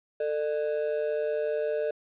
triangle ring-modulated tone, 523.3 Hz, C5, in tune, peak -21 dBFS, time 0.2-1.91 s, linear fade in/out 5 ms, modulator 77.6 Hz, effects resampled to 8000 Hz + 10-bit

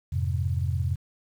sine chord, F minor, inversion none, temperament just, 87.31 / 104.77 / 130.96 Hz, F2 / Ab2 / C3, 0 / +16 / +2 cents, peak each -26 / -31 / -29 dBFS, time 0.12-0.96 s, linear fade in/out 10 ms, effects 9-bit

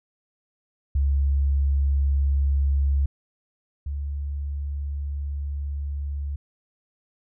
sine tone pair in turn, 69.5 / 71.17 Hz, C#2 / C#2, +5 / +46 cents, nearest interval unison, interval 41 cents, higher second, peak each -18 / -26 dBFS, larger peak first, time 0.95-3.06 / 3.86-6.36 s, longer second, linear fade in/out 5 ms, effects none

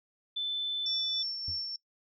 sine tone with pitch glide, 3520 to 3496 Hz, A7 to A7, 0 to -12 cents, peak -30 dBFS, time 0.36-1.23 s, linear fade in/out 10 ms, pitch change -12 cents, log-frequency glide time 0.84-0.9 s
sine tone with tremolo, 5430 Hz, F8, 50 cents flat, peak -31 dBFS, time 0.86-1.76 s, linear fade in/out 2 ms, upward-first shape sine, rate 3.3 Hz, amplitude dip 40%
triangle tone with exponential decay, 87.4 Hz, F2, 2 cents sharp, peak -33 dBFS, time 1.48-1.63 s, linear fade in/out 0 ms, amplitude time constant 32 ms
effects noise-tail reverb RT60 0.1 s tail -22 dB re dry

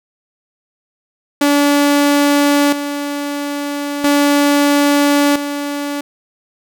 sawtooth tone with tremolo, 287.5 Hz, D4, 37 cents flat, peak -6 dBFS, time 1.41-6.01 s, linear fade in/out 5 ms, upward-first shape square, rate 0.38 Hz, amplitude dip 65%, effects none

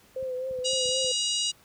sine tone with vibrato, 515 Hz, C5, 28 cents flat, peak -29 dBFS, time 0.16-1.12 s, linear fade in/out 5 ms, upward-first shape triangle, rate 3.9 Hz, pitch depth 47 cents each way
clicks, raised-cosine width 5 ms, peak -35 dBFS, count 7, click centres 0.227 / 0.51 / 0.588 / 0.733 / 0.857 / 0.89 / 1.045 s
harmonic tone, 958 Hz, A#5, 47 cents sharp, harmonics 3 / 4 / 5 / 6 / 7 / 8 / 9, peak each -29 / -31 / -33 / -35 / -36 / -37 / -38 dBFS, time 0.64-1.52 s, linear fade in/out 20 ms
effects pink hiss -58 dBFS RMS until 1.64 s + high-pass 60 Hz 12 dB/octave

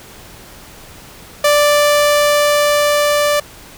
sawtooth tone with level ramp, 587.3 Hz, D5, in tune, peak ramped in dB -5 to -8 dBFS, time 1.44-3.4 s, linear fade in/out 5 ms, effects pink hiss -38 dBFS RMS until 3.77 s

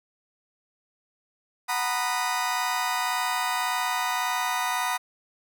30% pulse chord, B major seventh, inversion second, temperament just, 740.8 / 926 / 987.8 / 1234.7 Hz, F#5 / A#5 / B5 / D#6, +2 / -12 / 0 / -14 cents, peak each -28 / -30 / -26 / -29 dBFS, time 1.68-4.98 s, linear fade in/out 20 ms, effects none

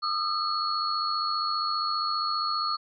sine tone cluster, 1220 / 1315 / 4355 Hz, D#6 / E6 / C#8, -34 / -5 / -31 cents, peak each -28 / -33 / -30 dBFS, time 0.02-2.77 s, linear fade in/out 20 ms, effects none

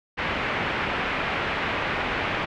white low-pass noise, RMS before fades -27 dBFS, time 0.17-2.46 s, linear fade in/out 20 ms, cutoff 2500 Hz, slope 24 dB/octave, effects none

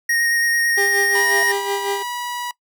square tone with vibrato, 1864.7 Hz, A#6, in tune, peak -17 dBFS, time 0.09-1.52 s, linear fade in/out 5 ms, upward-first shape square, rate 9 Hz, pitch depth 9 cents each way
30% pulse tone with tremolo, 399.9 Hz, G4, 35 cents sharp, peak -17 dBFS, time 0.77-2.03 s, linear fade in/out 10 ms, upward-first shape sine, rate 5.5 Hz, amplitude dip 65%
triangle tone with exponential growth, 683 Hz, F5, 39 cents flat, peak -23 dBFS, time 0.87-1.43 s, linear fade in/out 0 ms, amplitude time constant 120 ms
sawtooth tone, 972 Hz, B5, 28 cents flat, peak -21 dBFS, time 1.15-2.51 s, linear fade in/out 2 ms
effects noise-tail reverb RT60 0.1 s tail -22 dB re dry

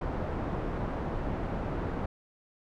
pink low-pass noise, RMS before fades -33 dBFS, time 0.01-2.06 s, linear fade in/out 5 ms, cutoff 1000 Hz, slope 12 dB/octave, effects none

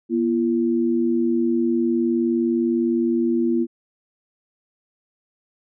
sine tone pair together, 240.3 / 339.9 Hz, B3 / F4, -47 / -47 cents, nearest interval tritone, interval 600 cents, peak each -20 dBFS, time 0.09-3.67 s, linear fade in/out 50 ms, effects none

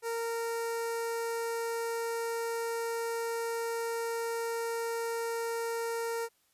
sawtooth tone with notch filter, 461.6 Hz, A#4, 17 cents flat, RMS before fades -34 dBFS, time 0.02-6.29 s, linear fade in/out 50 ms, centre 3300 Hz, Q 1.3, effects white hiss -71 dBFS RMS until 6.53 s + resampled to 32000 Hz

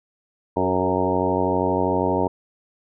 harmonic tone with a mistuned harmonic, 92.5 Hz, F#2, in tune, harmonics 1 / 2 / 3 / 4 / 5 / 6 / 7 / 8 / 9 / 10, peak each -30 / -29 / -26 / -26 / -26 / -28 / -28 / -32 / -30 / -26 dBFS, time 0.56-2.28 s, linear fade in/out 10 ms, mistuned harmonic 5, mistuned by -18 cents, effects none

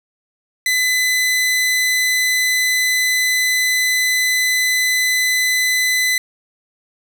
sawtooth tone, 2010 Hz, B6, 30 cents sharp, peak -11 dBFS, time 0.66-6.18 s, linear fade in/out 2 ms, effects none

